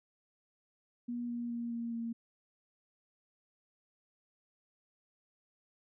sine tone with pitch steps, 240.4 / 238.1 / 235.7 / 233.4 / 231.1 Hz, B3 / A#3 / A#3 / A#3 / A#3, -46 / +37 / +19 / +2 / -15 cents, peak -35 dBFS, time 1.08-2.13 s, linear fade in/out 10 ms, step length 210 ms, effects none

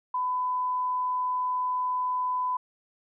sine tone, 1003 Hz, B5, 26 cents sharp, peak -25 dBFS, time 0.14-2.57 s, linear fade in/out 5 ms, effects none

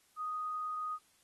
sine tone, 1244.5 Hz, D#6, in tune, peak -35 dBFS, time 0.16-0.99 s, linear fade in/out 50 ms, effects white hiss -69 dBFS RMS until 1.23 s + AAC 32 kbps

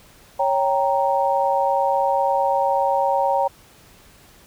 sine chord, G diminished, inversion second, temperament equal, 554.4 / 784 / 932.3 Hz, Db5 / G5 / Bb5, 0 / 0 / 0 cents, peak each -21 dBFS, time 0.39-3.48 s, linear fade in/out 10 ms, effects pink hiss -50 dBFS RMS until 4.46 s

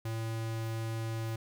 square tone, 112.7 Hz, A2, 42 cents sharp, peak -34 dBFS, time 0.05-1.36 s, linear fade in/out 5 ms, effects none

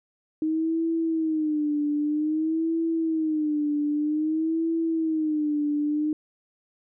sine tone with vibrato, 311.1 Hz, D#4, in tune, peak -22 dBFS, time 0.42-6.13 s, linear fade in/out 2 ms, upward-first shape sine, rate 0.52 Hz, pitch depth 97 cents each way, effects none

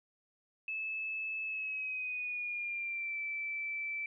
sine tone with pitch glide, 2609 to 2324 Hz, E7 to D7, -18 to -19 cents, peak -35 dBFS, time 0.68-4.06 s, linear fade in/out 2 ms, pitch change -201 cents, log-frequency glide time 1.44-3.19 s, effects none

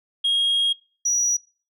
sine tone pair in turn, 3266 / 5819 Hz, G#7 / F#8, -30 / -30 cents, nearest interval minor seventh, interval 1000 cents, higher second, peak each -16 dBFS, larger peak neither, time 0.24-0.73 / 1.05-1.37 s, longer first, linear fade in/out 10 ms, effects noise-tail reverb RT60 0.4 s tail -24 dB re dry + tanh soft clip ceiling -16 dBFS

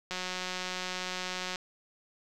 click train, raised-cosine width 0.2 ms, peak -18 dBFS, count 266, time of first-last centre 0.11-1.558 s, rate 183 Hz, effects none

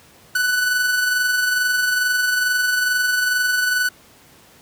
45% pulse tone with amplitude modulation, 1489 Hz, F#6, 11 cents sharp, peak -15 dBFS, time 0.35-3.89 s, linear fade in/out 5 ms, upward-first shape sine, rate 22.3 Hz, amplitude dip 35%, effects pink hiss -49 dBFS RMS until 4.61 s + high-pass 80 Hz 12 dB/octave

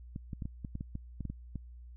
clicks, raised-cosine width 5 ms, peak -26 dBFS, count 12, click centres 0.161 / 0.332 / 0.422 / 0.455 / 0.648 / 0.754 / 0.809 / 0.954 / 1.207 / 1.253 / 1.3 / 1.557 s, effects added 60 Hz sine -47 dBFS peak until 1.96 s

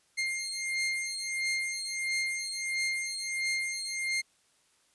sawtooth beating tone pair, 2115 / 2116.5 Hz, C7 / C7, +18 / +19 cents, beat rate 1.5 Hz, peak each -30 dBFS, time 0.17-4.22 s, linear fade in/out 20 ms, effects white hiss -68 dBFS RMS until 4.94 s + resampled to 24000 Hz

